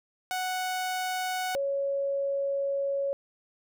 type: tone pair in turn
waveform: sawtooth / sine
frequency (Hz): 740 / 555.4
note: F#5 / C#5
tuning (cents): 0 / +3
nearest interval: perfect fourth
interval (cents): 497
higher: first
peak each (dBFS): -25 / -26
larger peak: first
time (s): 0.31-1.55 / 1.55-3.13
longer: second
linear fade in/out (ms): 0
effects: none